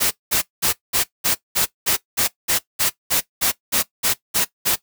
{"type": "noise bursts", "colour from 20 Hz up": "white", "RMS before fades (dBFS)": -18, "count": 16, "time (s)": [0, 4.76], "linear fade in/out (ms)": 20, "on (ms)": 110, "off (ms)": 200, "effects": ["noise-tail reverb RT60 0.1 s tail -17 dB re dry"]}